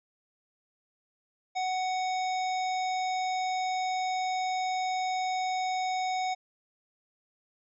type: harmonic tone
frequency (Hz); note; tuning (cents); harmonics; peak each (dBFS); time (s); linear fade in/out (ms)
744; F#5; +9; 1 / 3 / 5 / 7 / 9; -28 / -38 / -42 / -45 / -47; 1.55-6.35; 20
effects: none